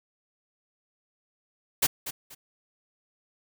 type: noise with echo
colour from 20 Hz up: white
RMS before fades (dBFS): -22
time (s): 1.82-1.87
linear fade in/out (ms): 10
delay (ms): 240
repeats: 2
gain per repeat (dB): -12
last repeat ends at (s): 2.35
effects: none